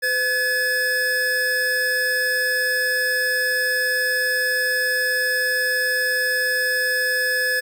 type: tone pair together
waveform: square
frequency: 505.7 / 1708 Hz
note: B4 / G#6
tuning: +41 / +48 cents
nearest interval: octave + major sixth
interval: 2107 cents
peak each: -28 / -20 dBFS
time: 0.02-7.61 s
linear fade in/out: 20 ms
effects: none